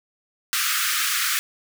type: high-pass noise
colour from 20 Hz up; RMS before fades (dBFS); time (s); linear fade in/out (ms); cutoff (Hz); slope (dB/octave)
pink; -23; 0.53-1.39; 0; 1200; 96
effects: none